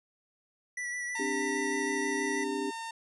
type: tone with vibrato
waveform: square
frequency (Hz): 1956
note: B6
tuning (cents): -17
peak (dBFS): -34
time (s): 0.77-2.44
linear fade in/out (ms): 5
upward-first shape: sine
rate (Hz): 6.3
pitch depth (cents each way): 19
type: tone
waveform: sawtooth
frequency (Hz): 910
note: A#5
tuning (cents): -42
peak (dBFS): -33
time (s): 1.15-2.91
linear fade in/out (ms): 5
type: chord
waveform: sine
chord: C suspended second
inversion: none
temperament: equal with one note detuned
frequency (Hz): 261.6 / 293.7 / 396.6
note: C4 / D4 / G4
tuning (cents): 0 / 0 / +20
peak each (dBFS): -37 / -35 / -34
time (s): 1.19-2.71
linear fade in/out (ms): 10
effects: resampled to 24000 Hz